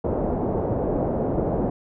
white low-pass noise, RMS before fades -24 dBFS, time 0.04-1.7 s, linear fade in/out 5 ms, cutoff 630 Hz, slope 24 dB/octave, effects none

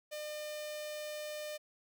sawtooth tone with notch filter, 603 Hz, D5, 46 cents sharp, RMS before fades -42 dBFS, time 0.11-1.58 s, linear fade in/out 20 ms, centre 1300 Hz, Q 1.7, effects none

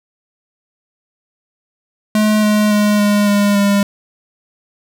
square tone with pitch steps, 213.4 / 210.9 / 208.5 / 206.1 / 203.8 / 201.4 Hz, G#3 / G#3 / G#3 / G#3 / G#3 / G3, +47 / +27 / +7 / -13 / -32 / +47 cents, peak -11 dBFS, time 2.15-3.83 s, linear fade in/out 2 ms, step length 280 ms, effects none

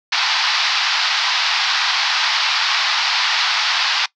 white band-pass noise, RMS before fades -18 dBFS, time 0.12-4.06 s, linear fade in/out 5 ms, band 780 to 5100 Hz, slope 48 dB/octave, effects noise-tail reverb RT60 0.1 s tail -20 dB re dry

